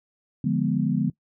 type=chord; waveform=sine; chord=D diminished seventh; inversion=none; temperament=equal; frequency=146.83 / 174.61 / 207.7 / 246.9 Hz; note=D3 / F3 / Ab3 / Cb4; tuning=0 / 0 / 0 / 0 cents; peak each=-26 dBFS; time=0.44-1.1 s; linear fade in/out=5 ms; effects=noise-tail reverb RT60 0.1 s tail -20 dB re dry